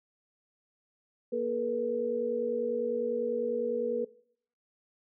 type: tone cluster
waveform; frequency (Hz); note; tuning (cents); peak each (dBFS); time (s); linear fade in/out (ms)
sine; 236.5 / 434.4 / 484.4; A#3 / A4 / B4; +25 / -22 / -34; -37 / -34 / -30; 1.32-4.05; 10
effects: noise-tail reverb RT60 0.6 s tail -20 dB re dry